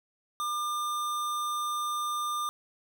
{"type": "tone", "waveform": "square", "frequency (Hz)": 1200, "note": "D6", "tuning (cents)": 37, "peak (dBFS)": -30, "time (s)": [0.4, 2.49], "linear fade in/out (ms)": 0, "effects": ["11-bit"]}